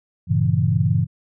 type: chord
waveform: sine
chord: G diminished seventh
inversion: none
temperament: equal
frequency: 98 / 116.54 / 138.59 / 164.81 Hz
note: G2 / Bb2 / Db3 / Fb3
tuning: 0 / 0 / 0 / 0 cents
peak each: -21 dBFS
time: 0.27-1.07 s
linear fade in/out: 50 ms
effects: none